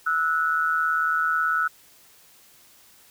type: tone pair together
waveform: sine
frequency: 1312.8 / 1471 Hz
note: E6 / F#6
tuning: -8 / -11 cents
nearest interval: major second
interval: 197 cents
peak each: -23 dBFS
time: 0.06-1.68 s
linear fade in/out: 10 ms
effects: white hiss -54 dBFS RMS until 3.1 s